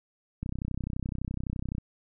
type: click train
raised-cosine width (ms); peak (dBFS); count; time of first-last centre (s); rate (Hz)
5; -20; 44; 0.43-1.782; 31.8
effects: none